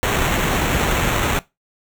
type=noise with sample-and-hold; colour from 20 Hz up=pink; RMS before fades=-19 dBFS; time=0.03-1.39 s; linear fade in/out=0 ms; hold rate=4900 Hz; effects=noise-tail reverb RT60 0.2 s tail -19 dB re dry